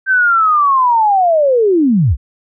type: linear sweep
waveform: sine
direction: down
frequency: 1568 to 49 Hz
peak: -8 dBFS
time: 0.06-2.17 s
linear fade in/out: 50 ms
effects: none